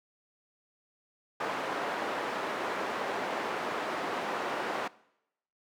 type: band-pass noise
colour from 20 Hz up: white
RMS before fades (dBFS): -34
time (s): 1.4-4.88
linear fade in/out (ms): 5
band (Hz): 310 to 1200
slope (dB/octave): 12
effects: noise-tail reverb RT60 0.8 s tail -21 dB re dry